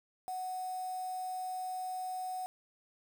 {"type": "tone with quantisation", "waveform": "sine", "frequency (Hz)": 740, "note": "F#5", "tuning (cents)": 0, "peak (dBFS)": -36, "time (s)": [0.28, 2.46], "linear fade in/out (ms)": 0, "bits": 8, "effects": []}